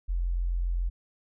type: tone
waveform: sine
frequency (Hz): 43.65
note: F1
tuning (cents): 0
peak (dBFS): -25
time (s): 0.08-0.9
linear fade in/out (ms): 20
effects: none